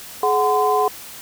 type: tone cluster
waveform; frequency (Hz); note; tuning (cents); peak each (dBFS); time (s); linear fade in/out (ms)
sine; 424.4 / 742 / 1027; G#4 / F#5 / C6; +38 / +5 / -33; -19; 0.23-0.88; 2
effects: white hiss -37 dBFS RMS until 1.21 s